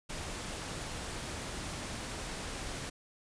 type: noise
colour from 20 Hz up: pink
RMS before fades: -40 dBFS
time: 0.09-2.9 s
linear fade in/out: 10 ms
effects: resampled to 22050 Hz